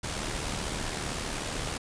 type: noise with amplitude modulation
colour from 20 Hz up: pink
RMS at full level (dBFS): -31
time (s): 0.03-1.78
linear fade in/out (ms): 10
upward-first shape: sine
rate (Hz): 75.6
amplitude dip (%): 50
effects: resampled to 22050 Hz